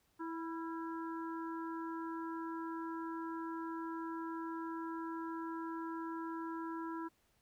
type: harmonic tone with a mistuned harmonic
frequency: 327.9 Hz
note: E4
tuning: 9 cents flat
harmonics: 1 / 3 / 4 / 5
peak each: -41 / -45 / -50 / -54 dBFS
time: 0.19-7.09 s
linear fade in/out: 20 ms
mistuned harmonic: 4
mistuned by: +48 cents
effects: pink hiss -75 dBFS RMS until 7.41 s